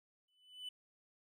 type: tone with exponential growth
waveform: triangle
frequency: 2997 Hz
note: F#7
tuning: 22 cents sharp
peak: -39 dBFS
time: 0.28-0.69 s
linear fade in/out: 5 ms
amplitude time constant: 88 ms
effects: none